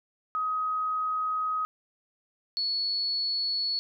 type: tone pair in turn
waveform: sine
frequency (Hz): 1261 / 4401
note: D#6 / C#8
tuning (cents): +23 / -13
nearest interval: octave + minor seventh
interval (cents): 2164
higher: second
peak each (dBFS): -26 / -26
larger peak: neither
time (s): 0.35-1.65 / 2.57-3.79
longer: first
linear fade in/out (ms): 0
effects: none